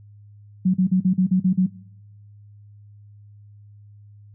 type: tone bursts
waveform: sine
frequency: 185 Hz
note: F#3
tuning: in tune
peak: -14 dBFS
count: 8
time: 0.65-1.665 s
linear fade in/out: 10 ms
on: 91 ms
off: 41 ms
effects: noise-tail reverb RT60 1.0 s tail -22 dB re dry + added 103 Hz sine -44 dBFS peak until 4.34 s